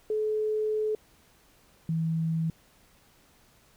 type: tone pair in turn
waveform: sine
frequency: 429.8 / 162.44 Hz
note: A4 / E3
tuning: -41 / -25 cents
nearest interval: octave + perfect fourth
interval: 1684 cents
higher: first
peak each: -25 dBFS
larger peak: neither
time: 0.1-0.95 / 1.89-2.5 s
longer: first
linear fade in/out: 2 ms
effects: pink hiss -61 dBFS RMS until 3.76 s